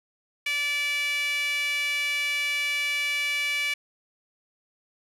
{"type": "tone with high-pass filter", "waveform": "sawtooth", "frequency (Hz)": 580, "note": "D5", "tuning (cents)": -22, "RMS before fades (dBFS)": -27, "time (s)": [0.46, 3.74], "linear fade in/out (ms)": 5, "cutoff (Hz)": 2400, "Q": 6.5, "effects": ["resampled to 32000 Hz"]}